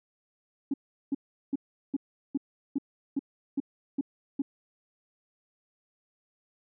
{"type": "tone bursts", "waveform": "sine", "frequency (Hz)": 277.2, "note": "C#4", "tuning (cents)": 0, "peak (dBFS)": -24, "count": 10, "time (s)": [0.71, 4.42], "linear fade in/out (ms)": 5, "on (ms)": 29, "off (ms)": 380, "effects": ["tanh soft clip ceiling -20 dBFS"]}